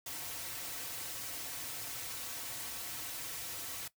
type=noise with comb filter; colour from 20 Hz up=white; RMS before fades=-42 dBFS; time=0.06-3.88 s; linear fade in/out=5 ms; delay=4.9 ms; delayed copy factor=-0.7; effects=noise-tail reverb RT60 0.1 s tail -17 dB re dry